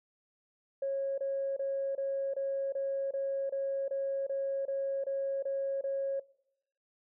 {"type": "tone bursts", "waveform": "sine", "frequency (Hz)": 547, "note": "C#5", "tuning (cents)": -23, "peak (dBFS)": -29, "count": 14, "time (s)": [0.82, 6.198], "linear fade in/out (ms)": 5, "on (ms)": 360, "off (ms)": 26, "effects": ["noise-tail reverb RT60 0.8 s tail -23 dB re dry", "tanh soft clip ceiling -25 dBFS"]}